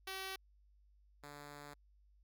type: tone pair in turn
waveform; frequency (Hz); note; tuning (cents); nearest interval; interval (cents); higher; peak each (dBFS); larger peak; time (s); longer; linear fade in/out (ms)
5% pulse; 382.3 / 145.33; G4 / D3; -43 / -18; octave + perfect fourth; 1675; first; -31 / -39; first; 0.07-0.36 / 1.23-1.74; second; 5
effects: added 50 Hz sine -65 dBFS peak until 2.23 s